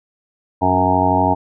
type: harmonic tone with a mistuned harmonic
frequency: 92.4 Hz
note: F#2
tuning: 2 cents flat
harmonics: 1 / 2 / 3 / 4 / 5 / 7 / 8 / 9 / 10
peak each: -22 / -25 / -20 / -27 / -26 / -21 / -23 / -18 / -19 dBFS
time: 0.61-1.35 s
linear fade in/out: 20 ms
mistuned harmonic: 2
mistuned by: -25 cents
effects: none